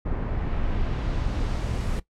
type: noise with low-pass filter sweep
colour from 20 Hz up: brown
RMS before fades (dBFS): -26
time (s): 0.05-2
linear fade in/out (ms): 10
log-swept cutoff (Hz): 1500 to 11000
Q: 0.79
effects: noise-tail reverb RT60 0.1 s tail -17 dB re dry